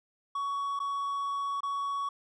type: tone with dropouts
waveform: triangle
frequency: 1121 Hz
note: C#6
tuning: 19 cents sharp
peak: -28 dBFS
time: 0.35-2.09 s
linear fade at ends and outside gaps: 5 ms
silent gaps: 0.792-0.8 / 1.606-1.631 s
effects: resampled to 24000 Hz